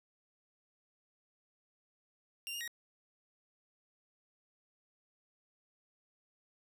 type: tone with pitch steps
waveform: sawtooth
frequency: 2780 / 2833 / 1887 Hz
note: F7 / F7 / A#6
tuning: -9 / +24 / +21 cents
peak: -36 dBFS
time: 2.47-2.677 s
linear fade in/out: 0 ms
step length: 69 ms
effects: none